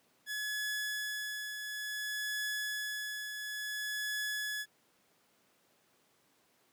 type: tone with tremolo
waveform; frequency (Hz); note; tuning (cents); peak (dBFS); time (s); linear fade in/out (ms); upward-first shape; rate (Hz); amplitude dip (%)
sawtooth; 1700; G#6; +40; -30; 0.26-4.66; 50; triangle; 0.57; 50
effects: pink hiss -70 dBFS RMS until 6.72 s + high-pass 200 Hz 12 dB/octave